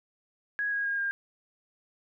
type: tone with pitch steps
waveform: sine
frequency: 1661.2 / 1643.1 / 1625.1 / 1607.4 Hz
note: G#6 / G#6 / G#6 / G6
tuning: 0 / -19 / -38 / +43 cents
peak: -27 dBFS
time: 0.59-1.11 s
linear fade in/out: 0 ms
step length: 130 ms
effects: none